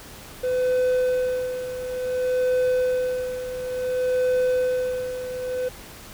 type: tone with tremolo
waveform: triangle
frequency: 505 Hz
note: B4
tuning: 39 cents sharp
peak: -16 dBFS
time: 0.43-5.69 s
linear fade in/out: 10 ms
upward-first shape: sine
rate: 0.57 Hz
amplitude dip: 70%
effects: pink hiss -42 dBFS RMS until 6.13 s